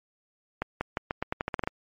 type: accelerating click train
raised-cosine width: 0.5 ms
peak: -13 dBFS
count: 12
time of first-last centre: 0.62-1.675 s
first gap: 190 ms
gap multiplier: 0.85
effects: MP3 48 kbps